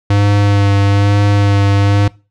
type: tone with vibrato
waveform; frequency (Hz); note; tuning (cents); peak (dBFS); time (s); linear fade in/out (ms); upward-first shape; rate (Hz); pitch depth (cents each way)
square; 100.9; G#2; -49; -9; 0.1-2.08; 5; sine; 1.1; 17
effects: noise-tail reverb RT60 0.3 s tail -22 dB re dry + low-pass 5000 Hz 12 dB/octave